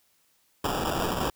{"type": "noise with sample-and-hold", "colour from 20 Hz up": "violet", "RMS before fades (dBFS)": -28, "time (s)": [0.64, 1.3], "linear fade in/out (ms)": 5, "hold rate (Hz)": 2100, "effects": ["white hiss -67 dBFS RMS until 1.35 s"]}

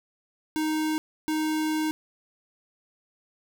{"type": "tone bursts at uneven times", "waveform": "square", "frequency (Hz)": 311.1, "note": "D#4", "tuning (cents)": 0, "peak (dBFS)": -25, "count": 2, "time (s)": [[0.56, 0.98], [1.28, 1.91]], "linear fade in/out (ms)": 0, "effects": []}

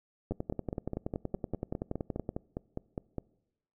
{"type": "two click trains", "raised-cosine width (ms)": 2, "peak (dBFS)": [-20, -21], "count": [22, 15], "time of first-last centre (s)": [[0.31, 2.291], [0.32, 3.183]], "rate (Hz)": [10.6, 4.89], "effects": ["noise-tail reverb RT60 0.9 s tail -24 dB re dry"]}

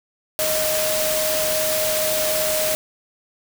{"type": "tone in noise", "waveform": "sine", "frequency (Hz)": 622.3, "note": "D#5", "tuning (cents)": 0, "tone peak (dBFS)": -22, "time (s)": [0.39, 2.75], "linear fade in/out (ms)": 0, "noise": "white", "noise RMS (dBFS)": -23, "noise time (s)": [0.39, 2.75], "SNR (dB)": -2, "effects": []}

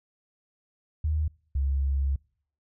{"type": "tone pair in turn", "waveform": "sine", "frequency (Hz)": [77, 68.6], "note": ["D#2", "C#2"], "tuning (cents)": [-17, -17], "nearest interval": "major second", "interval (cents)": 200, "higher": "first", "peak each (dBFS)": -23, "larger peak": "neither", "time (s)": [[1.04, 1.28], [1.55, 2.16]], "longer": "second", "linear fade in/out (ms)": 5, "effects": ["noise-tail reverb RT60 0.6 s tail -26 dB re dry"]}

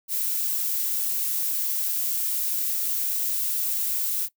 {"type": "noise", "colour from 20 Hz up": "violet", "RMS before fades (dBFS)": -26, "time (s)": [0.08, 4.29], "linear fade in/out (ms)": 50, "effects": ["noise-tail reverb RT60 0.1 s tail -19 dB re dry"]}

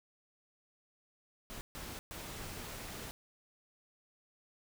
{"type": "noise bursts at uneven times", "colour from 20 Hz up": "pink", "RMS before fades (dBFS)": -45, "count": 3, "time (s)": [[1.5, 1.61], [1.75, 1.99], [2.11, 3.11]], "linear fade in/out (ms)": 0, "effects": []}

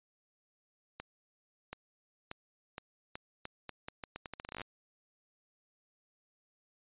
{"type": "accelerating click train", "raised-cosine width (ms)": 0.3, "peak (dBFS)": -25, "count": 22, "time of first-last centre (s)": [1, 4.616], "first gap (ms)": 730, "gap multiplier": 0.8, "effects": ["resampled to 8000 Hz"]}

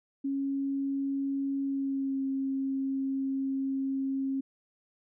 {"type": "tone with pitch glide", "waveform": "sine", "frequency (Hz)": [275.1, 269.6], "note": ["C#4", "C#4"], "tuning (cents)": [-13, -48], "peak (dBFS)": -28, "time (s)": [0.24, 4.41], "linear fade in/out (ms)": 10, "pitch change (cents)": -35, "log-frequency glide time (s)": [1.63, 2.24], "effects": []}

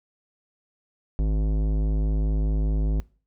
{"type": "tone with tanh clipping", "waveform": "sine", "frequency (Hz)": 52.4, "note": "G#1", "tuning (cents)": 16, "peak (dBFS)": -22, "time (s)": [1.19, 3], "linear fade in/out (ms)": 0, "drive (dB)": 16, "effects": ["noise-tail reverb RT60 0.4 s tail -23 dB re dry"]}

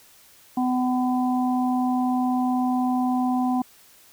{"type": "harmonic tone", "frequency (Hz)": 252, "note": "B3", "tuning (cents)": 35, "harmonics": [1, 3, 4], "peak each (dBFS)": [-21, -26, -33], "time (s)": [0.57, 3.62], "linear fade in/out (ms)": 5, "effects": ["white hiss -53 dBFS RMS until 4.12 s"]}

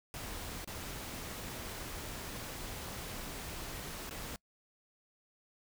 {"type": "noise with dropouts", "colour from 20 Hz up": "pink", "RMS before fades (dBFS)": -43, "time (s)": [0.14, 4.36], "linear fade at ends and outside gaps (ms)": 1, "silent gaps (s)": [[0.646, 0.675], [4.095, 4.109]], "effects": ["noise-tail reverb RT60 0.1 s tail -25 dB re dry"]}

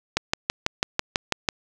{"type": "click train", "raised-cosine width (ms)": 0.2, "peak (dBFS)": -3, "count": 9, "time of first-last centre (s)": [0.17, 1.488], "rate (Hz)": 6.07, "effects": []}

